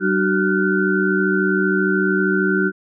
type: tone cluster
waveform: sine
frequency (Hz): 191.9 / 301 / 375.9 / 1416 / 1509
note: G3 / D4 / F#4 / F6 / F#6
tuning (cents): -37 / +43 / +27 / +23 / +34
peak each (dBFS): -20 / -23 / -20 / -24 / -22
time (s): 0-2.72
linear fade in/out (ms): 50
effects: none